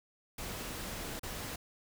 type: noise with dropouts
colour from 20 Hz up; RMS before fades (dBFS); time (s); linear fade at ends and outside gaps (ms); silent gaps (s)
pink; -41; 0.38-1.56; 5; 1.195-1.231
effects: none